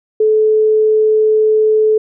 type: tone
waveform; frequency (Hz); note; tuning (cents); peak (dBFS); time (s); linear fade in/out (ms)
sine; 432.7; A4; -29; -8; 0.2-1.98; 5
effects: none